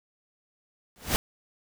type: noise with exponential growth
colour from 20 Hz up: pink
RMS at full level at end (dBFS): -20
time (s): 0.96-1.16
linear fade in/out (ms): 0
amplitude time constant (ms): 42
effects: none